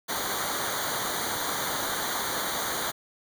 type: noise with comb filter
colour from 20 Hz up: pink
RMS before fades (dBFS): -30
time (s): 0.08-2.92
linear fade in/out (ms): 20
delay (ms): 0.38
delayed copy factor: -0.95
effects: none